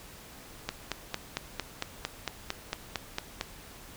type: click train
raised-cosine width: 0.2 ms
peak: -13 dBFS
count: 13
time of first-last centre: 0.69-3.411 s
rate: 4.41 Hz
effects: pink hiss -49 dBFS RMS until 3.96 s